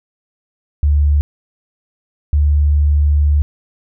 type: tone pair in turn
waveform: sine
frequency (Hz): 73 / 73.42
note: D2 / D2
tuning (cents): -10 / 0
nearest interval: unison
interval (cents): 10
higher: second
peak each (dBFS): -9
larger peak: neither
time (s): 0.83-1.21 / 2.33-3.42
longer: second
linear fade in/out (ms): 0
effects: none